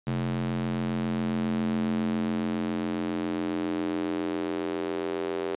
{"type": "tone with high-pass filter sweep", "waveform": "square", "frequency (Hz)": 43.65, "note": "F1", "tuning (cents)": 0, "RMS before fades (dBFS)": -29, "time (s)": [0.07, 5.55], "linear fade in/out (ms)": 0, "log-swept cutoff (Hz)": [160, 400], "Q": 3.9, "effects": ["resampled to 8000 Hz"]}